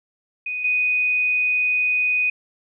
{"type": "tone pair in turn", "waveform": "sine", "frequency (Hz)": [2489, 2489], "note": ["D#7", "D#7"], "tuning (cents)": [0, 0], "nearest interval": "unison", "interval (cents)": 0, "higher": "neither", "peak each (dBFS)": [-24, -17], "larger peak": "second", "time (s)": [[0.46, 0.64], [0.64, 2.3]], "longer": "second", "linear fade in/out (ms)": 5, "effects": []}